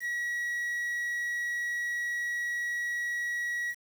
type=tone with quantisation; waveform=triangle; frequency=1919 Hz; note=A#6; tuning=50 cents sharp; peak=-28 dBFS; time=0-3.75 s; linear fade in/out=50 ms; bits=8; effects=none